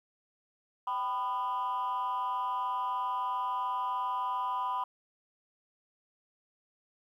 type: tone with amplitude modulation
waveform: sine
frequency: 998 Hz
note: B5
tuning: 18 cents sharp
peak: -24 dBFS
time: 0.87-4.84 s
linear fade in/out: 5 ms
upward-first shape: sine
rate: 223 Hz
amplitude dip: 95%
effects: tanh soft clip ceiling -25 dBFS + 11-bit